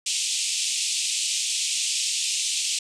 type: band-pass noise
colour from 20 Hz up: white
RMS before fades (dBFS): -26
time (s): 0.06-2.79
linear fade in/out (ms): 5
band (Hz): 2500 to 8700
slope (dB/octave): 48
effects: none